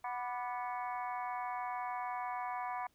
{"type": "harmonic tone with a mistuned harmonic", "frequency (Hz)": 246.3, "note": "B3", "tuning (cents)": -5, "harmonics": [3, 4, 5, 6, 7, 8, 9], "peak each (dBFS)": [-40, -40, -46, -56, -51, -58, -50], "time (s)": [0.04, 2.87], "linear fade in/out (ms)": 5, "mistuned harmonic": 5, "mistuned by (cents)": -63, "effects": ["pink hiss -73 dBFS RMS until 2.94 s"]}